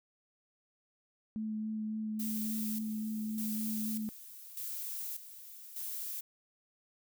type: tone with vibrato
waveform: sine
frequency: 216.7 Hz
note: A3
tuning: 26 cents flat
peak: -34 dBFS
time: 1.36-4.09 s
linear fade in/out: 0 ms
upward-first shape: sine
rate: 3.6 Hz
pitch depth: 11 cents each way
type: noise with tremolo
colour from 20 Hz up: violet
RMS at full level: -40 dBFS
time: 2.19-6.21 s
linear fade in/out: 10 ms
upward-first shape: square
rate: 0.84 Hz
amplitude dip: 70%
effects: none